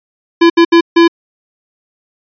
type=tone bursts at uneven times; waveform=square; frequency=337 Hz; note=E4; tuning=38 cents sharp; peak=-4 dBFS; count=4; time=0.41-0.5 / 0.57-0.65 / 0.72-0.81 / 0.96-1.08 s; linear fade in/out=10 ms; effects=resampled to 11025 Hz